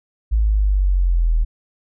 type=linear sweep; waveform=sine; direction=down; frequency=55 to 38.89 Hz; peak=-13 dBFS; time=0.31-1.45 s; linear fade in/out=20 ms; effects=none